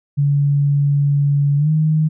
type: tone with pitch glide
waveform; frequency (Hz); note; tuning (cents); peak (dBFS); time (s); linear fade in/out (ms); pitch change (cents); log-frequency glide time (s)
sine; 142.7 to 155.62; D3 to D#3; -49 to +1; -12; 0.17-2.09; 20; +150; 1.57-1.7
effects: none